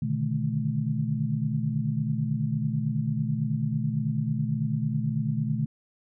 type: tone cluster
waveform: sine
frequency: 121.9 / 145.4 / 154.5 / 216 Hz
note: B2 / D3 / D#3 / A3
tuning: -22 / -17 / -12 / -32 cents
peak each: -30 dBFS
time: 0.02-5.66 s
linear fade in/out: 5 ms
effects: none